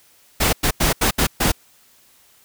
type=noise bursts at uneven times; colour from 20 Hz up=pink; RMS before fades=-17 dBFS; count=6; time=0.4-0.53 / 0.63-0.71 / 0.8-0.93 / 1.01-1.11 / 1.18-1.27 / 1.4-1.52 s; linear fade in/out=10 ms; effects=white hiss -54 dBFS RMS until 2.44 s